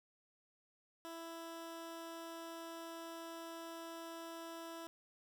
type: tone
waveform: 15% pulse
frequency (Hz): 331.4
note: E4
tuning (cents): +9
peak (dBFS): -40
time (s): 1.05-4.87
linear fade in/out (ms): 0
effects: none